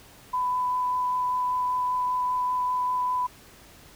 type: tone with vibrato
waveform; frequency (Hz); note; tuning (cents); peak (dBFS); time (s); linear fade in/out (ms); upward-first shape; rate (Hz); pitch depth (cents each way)
sine; 999; B5; +20; -23; 0.33-3.27; 10; sine; 5.1; 8
effects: pink hiss -51 dBFS RMS until 3.95 s